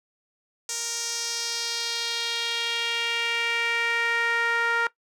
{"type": "tone with band-pass filter sweep", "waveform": "sawtooth", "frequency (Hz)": 466.2, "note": "A#4", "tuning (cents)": 0, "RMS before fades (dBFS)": -27, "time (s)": [0.69, 4.87], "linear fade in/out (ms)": 2, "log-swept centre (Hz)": [6800, 1500], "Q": 2.5, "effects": ["noise-tail reverb RT60 0.1 s tail -18 dB re dry"]}